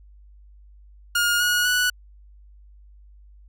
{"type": "tone with pitch steps", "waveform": "sawtooth", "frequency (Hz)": [1425, 1450.7, 1477], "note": ["F6", "F#6", "F#6"], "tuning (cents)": [34, -35, -3], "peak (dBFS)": -15, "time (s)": [1.15, 1.9], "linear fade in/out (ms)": 5, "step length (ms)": 250, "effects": ["added 50 Hz sine -46 dBFS peak until 3.48 s"]}